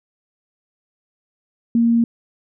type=tone; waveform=sine; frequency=232.7 Hz; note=A#3; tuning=3 cents flat; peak=-12 dBFS; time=1.75-2.04 s; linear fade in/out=2 ms; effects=none